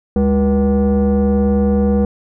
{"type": "tone with frequency modulation", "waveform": "sine", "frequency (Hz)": 203.9, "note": "G#3", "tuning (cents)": -32, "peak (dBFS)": -9, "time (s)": [0.16, 2.05], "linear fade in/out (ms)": 2, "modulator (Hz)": 278, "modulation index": 1, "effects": ["tanh soft clip ceiling -9 dBFS"]}